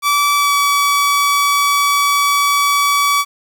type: tone with pitch glide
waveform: sawtooth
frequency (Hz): 1154 to 1142.1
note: D6 to D6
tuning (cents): -31 to -49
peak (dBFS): -8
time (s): 0.02-3.25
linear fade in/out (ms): 50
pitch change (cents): -18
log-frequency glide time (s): 0.36-0.53
effects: 8-bit